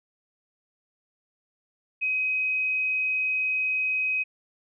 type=tone; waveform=sine; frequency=2526 Hz; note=D#7; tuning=26 cents sharp; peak=-23 dBFS; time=2.01-4.24 s; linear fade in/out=20 ms; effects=none